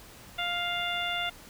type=harmonic tone; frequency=700 Hz; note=F5; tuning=4 cents sharp; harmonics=1 / 2 / 3 / 4 / 5; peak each=-35 / -35 / -35 / -35 / -35 dBFS; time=0.38-1.3 s; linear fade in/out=10 ms; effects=pink hiss -50 dBFS RMS until 1.49 s